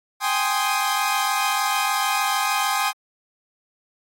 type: chord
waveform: sawtooth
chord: Ab major seventh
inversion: third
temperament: equal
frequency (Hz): 784 / 830.6 / 1046.5 / 1244.5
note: G5 / Ab5 / C6 / Eb6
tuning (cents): 0 / 0 / 0 / 0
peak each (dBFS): -22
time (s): 0.2-2.93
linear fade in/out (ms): 50
effects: AAC 48 kbps